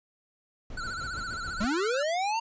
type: noise with tremolo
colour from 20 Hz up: brown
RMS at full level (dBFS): -37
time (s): 0.7-1.65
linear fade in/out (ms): 2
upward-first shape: triangle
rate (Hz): 6.7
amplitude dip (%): 70
type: tone with vibrato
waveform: square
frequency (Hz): 1419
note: F6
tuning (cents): +27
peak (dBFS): -34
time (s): 0.77-2.03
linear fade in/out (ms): 5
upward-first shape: sine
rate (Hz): 15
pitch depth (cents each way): 110
type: linear sweep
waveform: square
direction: up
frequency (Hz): 190.1 to 932.3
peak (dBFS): -27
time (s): 1.6-2.4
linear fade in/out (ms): 10
effects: resampled to 16000 Hz